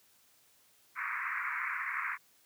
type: band-pass noise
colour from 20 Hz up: white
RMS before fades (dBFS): -36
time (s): 0.95-2.18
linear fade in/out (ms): 50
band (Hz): 1000 to 2300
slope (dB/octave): 96
effects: white hiss -66 dBFS RMS until 2.45 s + high-pass 60 Hz 12 dB/octave